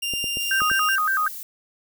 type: tone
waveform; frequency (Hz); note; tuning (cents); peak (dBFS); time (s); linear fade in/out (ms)
sawtooth; 2794; F7; 0; -21; 0.02-0.96; 10
type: clicks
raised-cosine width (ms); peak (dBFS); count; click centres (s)
2; -21; 5; 0.137 / 0.242 / 0.371 / 0.619 / 0.715
type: noise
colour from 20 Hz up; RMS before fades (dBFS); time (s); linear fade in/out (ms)
violet; -35; 0.4-1.43; 0
type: tone with vibrato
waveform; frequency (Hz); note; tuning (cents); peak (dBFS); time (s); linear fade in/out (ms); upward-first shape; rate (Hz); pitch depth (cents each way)
sine; 1396.9; F6; 0; -19; 0.51-1.28; 2; square; 5.3; 200
effects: none